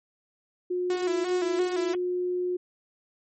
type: tone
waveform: sine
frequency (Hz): 359.9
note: F#4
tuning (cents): -48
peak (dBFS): -25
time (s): 0.7-2.57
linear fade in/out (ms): 10
type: tone with vibrato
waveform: sawtooth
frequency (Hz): 349.2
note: F4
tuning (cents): 0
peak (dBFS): -26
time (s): 0.9-1.95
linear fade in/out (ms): 2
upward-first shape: square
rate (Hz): 2.9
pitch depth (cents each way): 78
effects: MP3 32 kbps